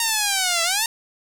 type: linear two-way sweep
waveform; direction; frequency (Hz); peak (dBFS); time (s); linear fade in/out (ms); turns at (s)
5% pulse; down then up; 931 to 659.3 to 931; -7; 0-0.86; 2; 0.63
effects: 7-bit